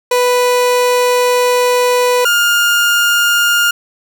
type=tone pair in turn; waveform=30% pulse; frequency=493.9 / 1412.8 Hz; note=B4 / F6; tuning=0 / +20 cents; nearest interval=octave + tritone; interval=1820 cents; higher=second; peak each=-7 dBFS; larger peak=neither; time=0.11-2.25 / 2.25-3.71 s; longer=first; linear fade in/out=5 ms; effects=none